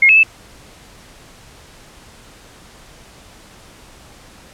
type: tone with pitch steps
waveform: sine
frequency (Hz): 2148 / 2594 / 2632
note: C7 / E7 / E7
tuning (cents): +45 / -28 / -3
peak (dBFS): -6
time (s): 0.02-0.233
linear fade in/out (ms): 5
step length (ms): 71
effects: pink hiss -43 dBFS RMS until 4.53 s + low-pass 10000 Hz 12 dB/octave